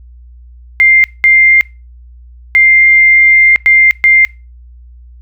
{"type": "tone bursts at uneven times", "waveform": "sine", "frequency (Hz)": 2101, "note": "C7", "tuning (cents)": 7, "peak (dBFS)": -3, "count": 5, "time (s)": [[0.8, 1.04], [1.24, 1.61], [2.55, 3.56], [3.66, 3.91], [4.04, 4.25]], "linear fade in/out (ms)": 0, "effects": ["noise-tail reverb RT60 0.3 s tail -25 dB re dry", "added 60 Hz sine -33 dBFS peak until 5.21 s"]}